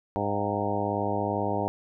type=harmonic tone with a mistuned harmonic; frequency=102.6 Hz; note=G#2; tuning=21 cents flat; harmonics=1 / 2 / 3 / 4 / 5 / 6 / 7 / 8 / 9; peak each=-34 / -34 / -34 / -34 / -34 / -34 / -34 / -34 / -34 dBFS; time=0.16-1.68 s; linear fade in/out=0 ms; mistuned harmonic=8; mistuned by=-53 cents; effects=none

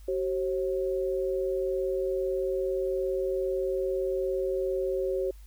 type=tone pair together; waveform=sine; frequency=380.4 / 538 Hz; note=F#4 / C5; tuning=+48 / +48 cents; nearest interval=tritone; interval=600 cents; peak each=-28 / -30 dBFS; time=0.08-5.31 s; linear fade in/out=5 ms; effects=added 50 Hz sine -45 dBFS peak until 5.46 s + white hiss -62 dBFS RMS until 5.46 s

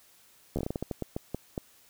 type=slowing click train; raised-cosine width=2 ms; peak=-18 dBFS; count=14; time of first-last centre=0.56-1.578 s; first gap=12 ms; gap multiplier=1.28; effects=white hiss -60 dBFS RMS until 1.89 s

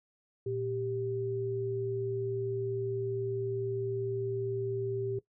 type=tone pair together; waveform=sine; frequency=116.54 / 392 Hz; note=A#2 / G4; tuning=0 / 0 cents; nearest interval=octave + major sixth; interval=2100 cents; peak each=-37 / -32 dBFS; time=0.46-5.19 s; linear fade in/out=5 ms; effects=noise-tail reverb RT60 0.1 s tail -17 dB re dry

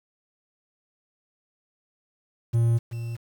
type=tone with echo; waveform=triangle; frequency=116.54 Hz; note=A#2; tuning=in tune; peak=-16 dBFS; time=2.53-2.79 s; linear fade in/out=20 ms; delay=380 ms; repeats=1; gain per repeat=-11 dB; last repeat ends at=3.17 s; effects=8-bit

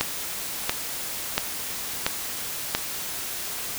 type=click train; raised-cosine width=0.2 ms; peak=-3 dBFS; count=5; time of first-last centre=0.01-2.75 s; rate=1.46 Hz; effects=white hiss -32 dBFS RMS until 3.78 s

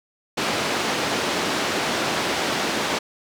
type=band-pass noise; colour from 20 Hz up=pink; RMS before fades=-24 dBFS; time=0.37-2.99 s; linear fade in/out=10 ms; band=250 to 5300 Hz; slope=12 dB/octave; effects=none

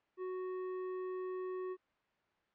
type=tone with tanh clipping; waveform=sine; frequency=370 Hz; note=F#4; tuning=in tune; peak=-40 dBFS; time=0.17-1.77 s; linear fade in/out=50 ms; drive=12 dB; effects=white hiss -75 dBFS RMS until 2.54 s + low-pass 2000 Hz 12 dB/octave

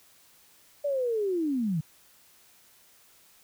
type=linear sweep; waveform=sine; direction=down; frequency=587.3 to 146 Hz; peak=-25 dBFS; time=0.84-1.81 s; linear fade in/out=10 ms; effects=white hiss -59 dBFS RMS until 3.43 s

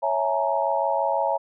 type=chord; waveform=sine; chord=A# half-diminished seventh; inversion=first; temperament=equal with one note detuned; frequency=554.4 / 659.3 / 846.1 / 932.3 Hz; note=C#5 / E5 / G#5 / A#5; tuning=0 / 0 / +32 / 0 cents; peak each=-26 dBFS; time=0.02-1.38 s; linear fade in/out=20 ms; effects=none

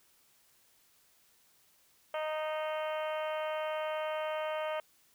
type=harmonic tone with a mistuned harmonic; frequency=309.9 Hz; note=D#4; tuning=7 cents flat; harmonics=2 / 3 / 4 / 5 / 6 / 7 / 8 / 9 / 10; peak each=-34 / -41 / -42 / -47 / -50 / -48 / -52 / -51 / -49 dBFS; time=2.14-4.8 s; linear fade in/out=2 ms; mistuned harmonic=9; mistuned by=-20 cents; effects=white hiss -67 dBFS RMS until 5.14 s

